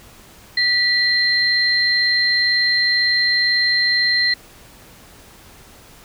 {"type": "tone pair together", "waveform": "sine", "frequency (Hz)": [1956, 4149], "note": ["B6", "C8"], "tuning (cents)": [-17, -15], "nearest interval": "octave + minor second", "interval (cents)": 1302, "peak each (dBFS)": -17, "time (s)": [0.57, 4.34], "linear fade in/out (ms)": 5, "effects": ["pink hiss -45 dBFS RMS until 6.04 s"]}